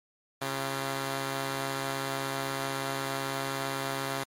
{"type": "tone pair together", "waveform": "5% pulse", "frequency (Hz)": [136.04, 342.1], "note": ["C#3", "F4"], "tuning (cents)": [-32, -36], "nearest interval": "octave + major third", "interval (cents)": 1596, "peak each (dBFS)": [-20, -27], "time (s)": [0.41, 4.24], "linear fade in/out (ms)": 10, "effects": ["MP3 64 kbps"]}